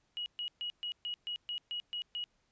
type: tone bursts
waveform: sine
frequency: 2904 Hz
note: F#7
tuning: 33 cents flat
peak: -35 dBFS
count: 10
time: 0.17-2.24 s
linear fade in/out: 0 ms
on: 90 ms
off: 130 ms
effects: pink hiss -75 dBFS RMS until 2.51 s + resampled to 16000 Hz